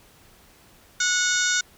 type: harmonic tone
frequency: 732 Hz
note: F#5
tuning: 19 cents flat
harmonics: 2 / 3 / 4 / 5 / 6 / 7 / 8 / 9 / 10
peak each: -23 / -33 / -36 / -28 / -33 / -34 / -29 / -29 / -30 dBFS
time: 1-1.61 s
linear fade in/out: 5 ms
effects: pink hiss -54 dBFS RMS until 1.77 s